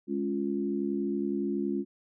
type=chord; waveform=sine; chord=Db major; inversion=second; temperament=equal; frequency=207.7 / 277.2 / 349.2 Hz; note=Ab3 / Db4 / F4; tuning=0 / 0 / 0 cents; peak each=-32 dBFS; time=0.07-1.85 s; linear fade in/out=50 ms; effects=none